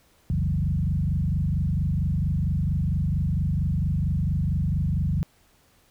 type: tone with frequency modulation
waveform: sine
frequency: 115.4 Hz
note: A#2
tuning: 17 cents flat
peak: -21 dBFS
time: 0.3-5.23 s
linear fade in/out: 0 ms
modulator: 24.4 Hz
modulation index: 2.5
effects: pink hiss -61 dBFS RMS until 5.9 s